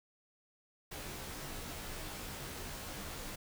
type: noise with comb filter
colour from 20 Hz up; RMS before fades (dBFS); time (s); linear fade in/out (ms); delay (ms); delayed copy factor
pink; -44; 0.91-3.36; 10; 18; -1
effects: none